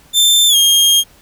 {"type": "tone with pitch glide", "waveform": "sawtooth", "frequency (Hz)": [3563, 3230], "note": ["A7", "G#7"], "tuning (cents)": [21, -49], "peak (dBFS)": -5, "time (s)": [0.13, 1.04], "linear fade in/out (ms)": 50, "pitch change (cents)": -170, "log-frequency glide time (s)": [0.48, 0.56], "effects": ["pink hiss -47 dBFS RMS until 1.21 s"]}